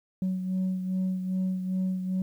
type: beating tone pair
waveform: sine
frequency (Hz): 186.1 / 188.6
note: F#3 / F#3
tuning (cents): +10 / +33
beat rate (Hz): 2.5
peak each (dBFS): -25 / -33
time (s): 0.22-2.22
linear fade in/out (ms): 2
effects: tanh soft clip ceiling -23 dBFS + 10-bit